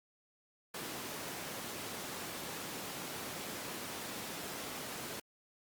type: high-pass noise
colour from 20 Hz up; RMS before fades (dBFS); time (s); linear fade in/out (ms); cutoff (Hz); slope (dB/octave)
pink; -43; 0.74-5.2; 5; 180; 12
effects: Opus 48 kbps